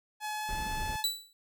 sawtooth tone with pitch glide, 851 to 863.4 Hz, G#5 to A5, +42 to -33 cents, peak -30 dBFS, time 0.2-1.05 s, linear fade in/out 50 ms, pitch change +25 cents, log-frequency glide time 0.35-0.6 s
brown noise, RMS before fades -38 dBFS, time 0.49-0.96 s, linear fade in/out 0 ms
sawtooth tone with exponential decay, 3951 Hz, B7, in tune, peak -21 dBFS, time 1.04-1.33 s, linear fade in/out 1 ms, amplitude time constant 61 ms
effects none

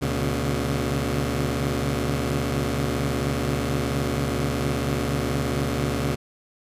15% pulse tone cluster, 72.4 / 121.8 / 140.5 Hz, D2 / B2 / C#3, -24 / -24 / +24 cents, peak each -21 dBFS, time 0.01-6.16 s, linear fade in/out 20 ms, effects resampled to 32000 Hz

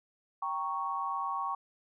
sine chord, G diminished, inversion none, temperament equal, 784 / 932.3 / 1108.7 Hz, G5 / Bb5 / Db6, 0 / 0 / 0 cents, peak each -38 / -38 / -33 dBFS, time 0.42-1.55 s, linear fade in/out 5 ms, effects none

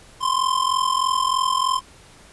square ring-modulated tone, 1046.5 Hz, C6, in tune, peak -16 dBFS, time 0.2-1.81 s, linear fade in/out 50 ms, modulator 21.6 Hz, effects pink hiss -48 dBFS RMS until 2.32 s + resampled to 24000 Hz

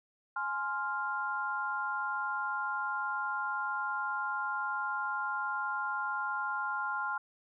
sine chord, F minor, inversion first, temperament just, 838.1 / 1047.7 / 1396.9 Hz, Ab5 / C6 / F6, +16 / +2 / 0 cents, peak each -38 / -37 / -34 dBFS, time 0.36-7.18 s, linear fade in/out 5 ms, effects none

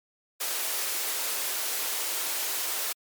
white high-pass noise, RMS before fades -30 dBFS, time 0.4-2.93 s, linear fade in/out 10 ms, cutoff 340 Hz, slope 24 dB/octave, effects MP3 96 kbps

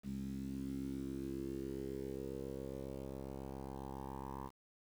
10% pulse tone with low-pass filter sweep, 67.3 Hz, C2, 49 cents sharp, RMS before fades -44 dBFS, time 0.03-4.51 s, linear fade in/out 50 ms, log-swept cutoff 210 to 1000 Hz, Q 4.4, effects 10-bit

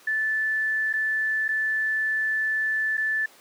sine tone with dropouts, 1751 Hz, A6, 9 cents flat, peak -22 dBFS, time 0.07-3.26 s, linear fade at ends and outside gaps 5 ms, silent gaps 0.929-0.936 / 1.481-1.488 / 2.971-2.977 s, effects pink hiss -52 dBFS RMS until 3.4 s + high-pass 400 Hz 12 dB/octave

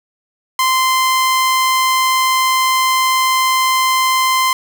sawtooth tone, 1039 Hz, C6, 12 cents flat, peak -8 dBFS, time 0.59-4.53 s, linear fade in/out 2 ms, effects none

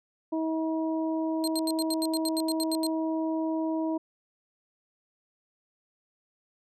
harmonic tone, 320.1 Hz, D#4, 49 cents sharp, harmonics 1 / 2 / 3, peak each -27 / -34 / -38 dBFS, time 0.32-3.98 s, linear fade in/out 10 ms
25% pulse tone bursts, 4186 Hz, C8, in tune, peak -25 dBFS, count 13, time 1.44-2.867 s, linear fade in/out 0 ms, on 35 ms, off 81 ms
effects none

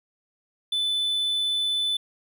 triangle tone, 3504 Hz, A7, 8 cents flat, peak -21 dBFS, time 0.72-1.97 s, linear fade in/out 5 ms, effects none

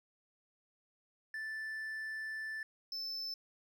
triangle tone pair in turn, 1760 / 5274 Hz, A6 / E8, 0 / 0 cents, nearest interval octave + perfect fifth, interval 1900 cents, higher second, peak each -37 / -37 dBFS, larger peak neither, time 1.34-2.63 / 2.92-3.34 s, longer first, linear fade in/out 2 ms, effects none

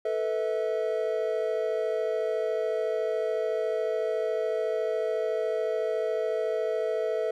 triangle chord, A suspended second, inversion none, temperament equal with one note detuned, 440 / 493.9 / 645.7 Hz, A4 / B4 / E5, 0 / 0 / -36 cents, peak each -27 / -30 / -28 dBFS, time 0.05-7.31 s, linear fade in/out 5 ms, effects none

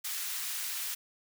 white high-pass noise, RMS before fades -36 dBFS, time 0.04-0.95 s, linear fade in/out 10 ms, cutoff 1400 Hz, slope 12 dB/octave, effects none

